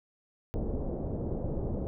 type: low-pass noise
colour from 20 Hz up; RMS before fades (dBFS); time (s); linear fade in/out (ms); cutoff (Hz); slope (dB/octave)
pink; -33; 0.54-1.87; 0; 580; 24
effects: none